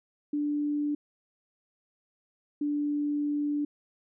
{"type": "tone pair in turn", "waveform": "sine", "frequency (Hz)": [293.7, 292.7], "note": ["D4", "D4"], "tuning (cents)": [0, -6], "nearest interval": "unison", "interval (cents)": 6, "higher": "first", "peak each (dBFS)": -26, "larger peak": "neither", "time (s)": [[0.33, 0.95], [2.61, 3.65]], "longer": "second", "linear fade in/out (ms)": 5, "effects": []}